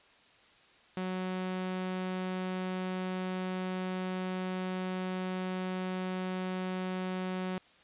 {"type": "tone", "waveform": "sawtooth", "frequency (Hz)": 185, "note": "F#3", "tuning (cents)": 0, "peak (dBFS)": -29, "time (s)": [0.97, 7.58], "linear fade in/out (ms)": 2, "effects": ["white hiss -61 dBFS RMS until 7.83 s", "resampled to 8000 Hz"]}